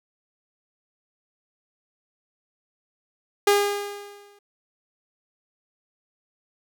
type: tone with exponential decay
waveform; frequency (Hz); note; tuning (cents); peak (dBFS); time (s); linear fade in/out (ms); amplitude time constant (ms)
sawtooth; 406.8; G#4; -36; -10; 3.47-4.39; 5; 200
effects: none